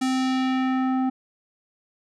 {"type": "tone with low-pass filter sweep", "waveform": "square", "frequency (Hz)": 260, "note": "C4", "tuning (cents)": -11, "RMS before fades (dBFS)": -23, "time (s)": [0.01, 1.1], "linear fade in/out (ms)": 10, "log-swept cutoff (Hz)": [8900, 850], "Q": 1.1, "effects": []}